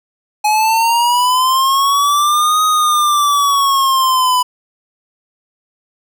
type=linear two-way sweep; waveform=square; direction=up then down; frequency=840 to 1255 to 992 Hz; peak=-11 dBFS; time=0.44-4.43 s; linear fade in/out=10 ms; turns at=2.64 s; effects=none